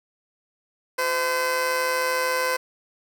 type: tone with amplitude modulation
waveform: 15% pulse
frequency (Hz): 511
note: C5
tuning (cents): -41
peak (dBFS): -13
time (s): 0.98-2.57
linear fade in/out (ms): 10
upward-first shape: sine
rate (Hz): 153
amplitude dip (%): 50
effects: none